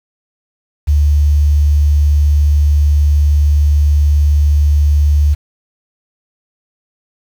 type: tone with quantisation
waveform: sine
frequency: 73.42 Hz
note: D2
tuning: in tune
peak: -7 dBFS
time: 0.87-5.35 s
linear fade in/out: 20 ms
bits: 6
effects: none

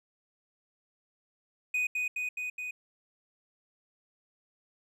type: tone with echo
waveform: triangle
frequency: 2489 Hz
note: D#7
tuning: in tune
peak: -25 dBFS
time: 1.74-1.87 s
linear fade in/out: 5 ms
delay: 210 ms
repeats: 4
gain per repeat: -2 dB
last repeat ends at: 2.71 s
effects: none

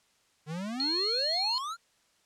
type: exponential sweep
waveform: square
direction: up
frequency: 146.83 to 1430 Hz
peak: -34 dBFS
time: 0.46-1.77 s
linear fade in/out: 50 ms
type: tone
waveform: sine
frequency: 4273 Hz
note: C8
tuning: 36 cents sharp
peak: -27 dBFS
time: 0.8-1.58 s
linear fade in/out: 0 ms
effects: white hiss -68 dBFS RMS until 2.25 s + low-pass 8000 Hz 12 dB/octave

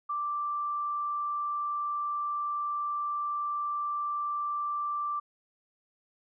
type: tone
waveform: sine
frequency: 1174.7 Hz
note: D6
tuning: in tune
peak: -29 dBFS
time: 0.09-5.2 s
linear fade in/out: 10 ms
effects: none

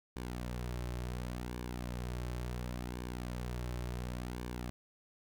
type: tone with flanger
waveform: sawtooth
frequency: 61 Hz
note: B1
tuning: 21 cents flat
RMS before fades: -40 dBFS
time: 0.16-4.7 s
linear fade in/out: 0 ms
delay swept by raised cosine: 1.5 to 4.2 ms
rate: 0.7 Hz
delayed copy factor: -0.5
effects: none

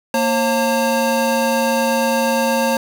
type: tone cluster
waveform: square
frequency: 232.2 / 539 / 905 Hz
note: A#3 / C#5 / A5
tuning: -7 / -49 / +48 cents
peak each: -21 / -19 / -21 dBFS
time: 0.14-2.77 s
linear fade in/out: 2 ms
effects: none

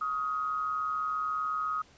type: tone with amplitude modulation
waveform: sine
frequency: 1257 Hz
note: D#6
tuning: 17 cents sharp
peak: -26 dBFS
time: 0.01-1.82 s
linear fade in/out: 5 ms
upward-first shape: sine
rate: 140 Hz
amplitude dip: 60%
effects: pink hiss -59 dBFS RMS until 1.97 s + resampled to 16000 Hz

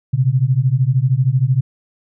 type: beating tone pair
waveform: sine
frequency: 123.47 / 136.47 Hz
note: B2 / C#3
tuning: 0 / -27 cents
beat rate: 13 Hz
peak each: -15 dBFS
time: 0.13-1.61 s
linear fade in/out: 10 ms
effects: none

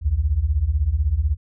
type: beating tone pair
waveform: sine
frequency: 63.3 / 79.3 Hz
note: B1 / D#2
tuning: +43 / +33 cents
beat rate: 16 Hz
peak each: -21 / -19 dBFS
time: 0.01-1.37 s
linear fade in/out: 50 ms
effects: none

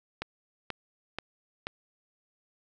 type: click train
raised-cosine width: 0.3 ms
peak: -17 dBFS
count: 4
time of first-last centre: 0.22-1.669 s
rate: 2.07 Hz
effects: none

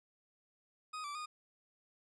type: tone with pitch steps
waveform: 40% pulse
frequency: 1250 / 1163 / 1229 Hz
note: D#6 / D6 / D#6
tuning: +8 / -17 / -22 cents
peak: -40 dBFS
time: 0.93-1.26 s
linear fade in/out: 10 ms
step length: 110 ms
effects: resampled to 22050 Hz

